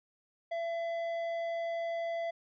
triangle tone with tanh clipping, 672 Hz, E5, 33 cents sharp, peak -34 dBFS, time 0.51-2.31 s, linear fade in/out 10 ms, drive 13 dB, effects none

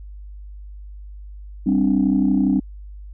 sine chord, G suspended fourth, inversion none, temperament equal, 196 / 261.6 / 293.7 Hz, G3 / C4 / D4, 0 / 0 / 0 cents, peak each -18 / -18 / -19 dBFS, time 1.66-2.6 s, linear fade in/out 10 ms, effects tanh soft clip ceiling -8 dBFS + added 50 Hz sine -34 dBFS peak until 3.13 s

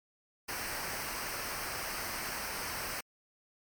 pink noise with comb filter, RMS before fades -38 dBFS, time 0.48-3.01 s, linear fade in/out 10 ms, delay 0.28 ms, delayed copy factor -0.7, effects MP3 96 kbps

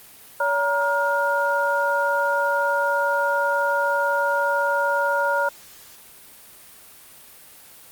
sine tone cluster, 568 / 942 / 1420 Hz, C#5 / A#5 / F6, +42 / +18 / +28 cents, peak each -23 dBFS, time 0.4-5.49 s, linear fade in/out 5 ms, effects white hiss -46 dBFS RMS until 7.91 s + Opus 32 kbps

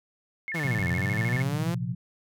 sine tone with vibrato, 1960 Hz, B6, 14 cents flat, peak -30 dBFS, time 0.48-1.42 s, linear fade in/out 0 ms, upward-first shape square, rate 13 Hz, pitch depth 170 cents each way
sawtooth exponential two-way sweep, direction down then up, 175.8 to 84.2 to 175.8 Hz, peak -25 dBFS, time 0.54-1.75 s, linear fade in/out 10 ms, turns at 0.88 s
sine chord, Bb suspended second, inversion none, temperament equal, 116.54 / 130.81 / 174.61 Hz, Bb2 / C3 / F3, 0 / 0 / 0 cents, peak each -32 dBFS, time 0.64-1.95 s, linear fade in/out 10 ms
clicks, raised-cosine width 5 ms, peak -29 dBFS, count 2, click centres 0.792 / 1.354 s
effects none

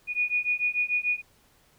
sine beating tone pair, 2456 / 2462.8 Hz, D#7 / D#7, -23 / -18 cents, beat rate 6.8 Hz, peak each -27 dBFS, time 0.07-1.22 s, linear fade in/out 50 ms, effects pink hiss -62 dBFS RMS until 1.78 s

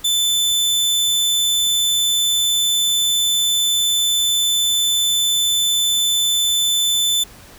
sawtooth tone, 3520 Hz, A7, in tune, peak -12 dBFS, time 0.04-7.24 s, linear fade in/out 10 ms, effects pink hiss -43 dBFS RMS until 7.58 s

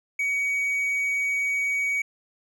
triangle tone, 2256 Hz, C#7, 30 cents sharp, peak -21 dBFS, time 0.19-2.02 s, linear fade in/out 5 ms, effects none

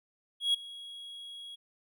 triangle tone with ADSR envelope, 3316 Hz, G#7, 3 cents flat, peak -21 dBFS, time 0.4-1.56 s, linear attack 140 ms, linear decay 9 ms, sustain -20 dB, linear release 17 ms, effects none

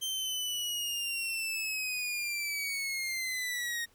sawtooth linear sweep, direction down, 3136 to 1858 Hz, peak -29 dBFS, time 0.01-3.86 s, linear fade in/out 20 ms, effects pink hiss -65 dBFS RMS until 3.94 s

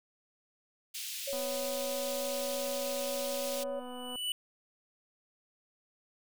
pink high-pass noise, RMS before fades -40 dBFS, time 0.94-3.64 s, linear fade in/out 10 ms, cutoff 2700 Hz, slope 24 dB/octave
sine tone with pitch glide, 554.4 to 558.6 Hz, C#5 to C#5, 0 to +13 cents, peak -34 dBFS, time 1.27-3.8 s, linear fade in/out 10 ms, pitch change +13 cents, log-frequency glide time 1.83-2.22 s
click train, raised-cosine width 1 ms, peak -32 dBFS, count 705, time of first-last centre 1.33-4.157 s, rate 249 Hz
square tone with exponential growth, 2967 Hz, F#7, 4 cents sharp, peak -30 dBFS, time 3.58-4.32 s, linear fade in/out 1 ms, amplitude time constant 160 ms
effects none

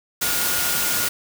sine tone in noise, 1430 Hz, F6, 41 cents sharp, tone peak -30 dBFS, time 0.21-1.09 s, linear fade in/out 10 ms, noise white, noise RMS -22 dBFS, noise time 0.21-1.09 s, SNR -11 dB, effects none

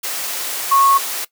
sine tone in noise, 1100 Hz, C#6, 14 cents flat, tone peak -10 dBFS, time 0.71-0.98 s, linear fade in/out 10 ms, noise white, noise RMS -24 dBFS, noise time 0.03-1.25 s, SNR +11 dB, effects noise-tail reverb RT60 0.1 s tail -18 dB re dry + high-pass 400 Hz 12 dB/octave

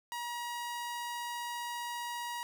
sawtooth tone, 955 Hz, A#5, 42 cents sharp, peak -33 dBFS, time 0.12-2.43 s, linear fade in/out 0 ms, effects none

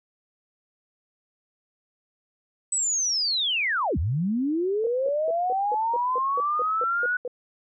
sine linear two-way sweep, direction down then up, 8080 to 66.8 to 1487 Hz, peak -22 dBFS, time 2.72-7.17 s, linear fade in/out 5 ms, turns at 3.98 s
sine tone bursts, 493.9 Hz, B4, in tune, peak -27 dBFS, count 12, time 4.84-7.278 s, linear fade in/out 2 ms, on 29 ms, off 190 ms
effects none

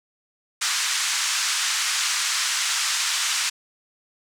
white band-pass noise, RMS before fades -24 dBFS, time 0.61-3.5 s, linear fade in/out 10 ms, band 1100 to 7700 Hz, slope 24 dB/octave, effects none

